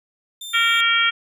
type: tone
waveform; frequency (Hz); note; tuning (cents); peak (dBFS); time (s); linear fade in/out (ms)
sawtooth; 3584; A7; +31; -28; 0.41-0.81; 5
type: harmonic tone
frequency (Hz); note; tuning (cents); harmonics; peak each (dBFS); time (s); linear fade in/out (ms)
461.5; A#4; -17; 3 / 4 / 5 / 6 / 7; -20 / -24 / -20 / -28 / -20; 0.53-1.11; 20
effects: none